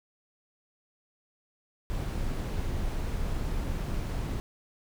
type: noise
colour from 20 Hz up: brown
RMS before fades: -31 dBFS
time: 1.9-4.4 s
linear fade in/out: 0 ms
effects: none